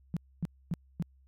sine tone bursts, 168.7 Hz, E3, 40 cents sharp, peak -28 dBFS, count 4, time 0.14-1.024 s, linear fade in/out 0 ms, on 26 ms, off 260 ms, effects added 66 Hz sine -59 dBFS peak until 1.27 s

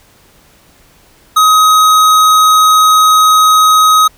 sine tone with hard clipping, 1263 Hz, D#6, 26 cents sharp, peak -6 dBFS, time 1.36-4.08 s, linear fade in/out 10 ms, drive 16 dB, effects pink hiss -46 dBFS RMS until 4.17 s

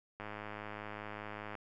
click train, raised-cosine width 0.5 ms, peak -28 dBFS, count 143, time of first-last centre 0.2-1.552 s, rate 105 Hz, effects none

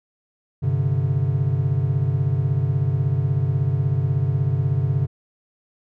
triangle chord, G suspended fourth, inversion none, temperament just, 98 / 130.67 / 147 Hz, G2 / C3 / D3, 0 / -2 / +2 cents, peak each -22 / -19 / -21 dBFS, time 0.62-5.07 s, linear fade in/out 20 ms, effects none

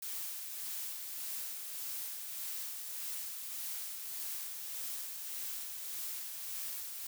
blue noise with tremolo, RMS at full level -40 dBFS, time 0.02-7.07 s, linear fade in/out 5 ms, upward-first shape sine, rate 1.7 Hz, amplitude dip 35%, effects none

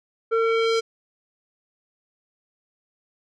square tone with low-pass filter sweep, 453.5 Hz, A#4, 48 cents flat, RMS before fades -21 dBFS, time 0.31-0.81 s, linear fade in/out 20 ms, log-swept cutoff 1200 to 5700 Hz, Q 1.6, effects none

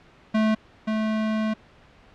square tone pair in turn, 217.6 / 217.6 Hz, A3 / A3, -19 / -19 cents, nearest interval unison, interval 0 cents, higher neither, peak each -19 / -23 dBFS, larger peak first, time 0.34-0.55 / 0.87-1.54 s, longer second, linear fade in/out 10 ms, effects pink hiss -53 dBFS RMS until 2.14 s + low-pass 3000 Hz 12 dB/octave

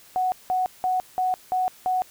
sine tone bursts, 740 Hz, F#5, in tune, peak -20 dBFS, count 6, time 0.16-2.02 s, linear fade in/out 0 ms, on 160 ms, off 180 ms, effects white hiss -51 dBFS RMS until 2.1 s

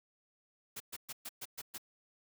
white noise bursts, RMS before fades -43 dBFS, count 7, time 0.76-1.781 s, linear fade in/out 10 ms, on 43 ms, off 120 ms, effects none

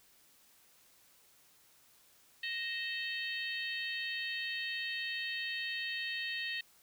harmonic tone with a mistuned harmonic, 622.3 Hz, D#5, in tune, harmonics 3 / 4 / 5 / 6 / 7, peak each -39 / -41 / -43 / -45 / -46 dBFS, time 2.43-6.61 s, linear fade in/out 5 ms, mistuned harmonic 4, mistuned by +94 cents, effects white hiss -65 dBFS RMS until 6.82 s

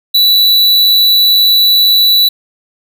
square tone, 3951 Hz, B7, in tune, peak -6 dBFS, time 0.14-2.29 s, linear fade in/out 10 ms, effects none

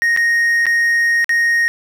triangle tone with dropouts, 1864.7 Hz, A#6, in tune, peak -10 dBFS, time 0.02-1.68 s, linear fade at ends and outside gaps 0 ms, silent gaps 0.164-0.173 / 0.656-0.666 / 1.244-1.293 s, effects none

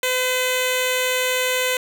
10% pulse tone with notch filter, 508 Hz, B4, 49 cents sharp, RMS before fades -21 dBFS, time 0.03-1.77 s, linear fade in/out 2 ms, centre 1200 Hz, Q 1.4, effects none

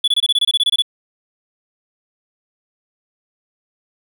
triangle tone bursts, 3430 Hz, A7, 45 cents flat, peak -10 dBFS, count 13, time 0.04-0.822 s, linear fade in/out 5 ms, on 38 ms, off 24 ms, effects none

